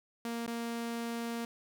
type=tone with dropouts; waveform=sawtooth; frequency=233.1 Hz; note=A#3; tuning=in tune; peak=-31 dBFS; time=0.25-1.45 s; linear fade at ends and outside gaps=2 ms; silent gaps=0.464-0.477 s; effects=none